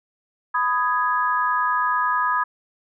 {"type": "chord", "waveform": "sine", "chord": "G# minor", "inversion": "first", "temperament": "just", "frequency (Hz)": [996.7, 1245.9, 1661.2], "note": ["B5", "D#6", "G#6"], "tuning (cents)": [16, 2, 0], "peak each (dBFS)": [-22, -22, -25], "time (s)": [0.54, 2.44], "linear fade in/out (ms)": 10, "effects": []}